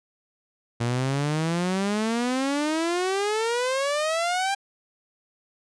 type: exponential sweep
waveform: sawtooth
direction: up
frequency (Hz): 116 to 803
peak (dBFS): -19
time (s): 0.8-4.55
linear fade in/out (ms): 10
effects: resampled to 22050 Hz